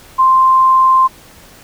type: tone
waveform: sine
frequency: 1046.5 Hz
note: C6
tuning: in tune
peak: -6 dBFS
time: 0.18-1.08 s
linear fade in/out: 20 ms
effects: pink hiss -41 dBFS RMS until 1.63 s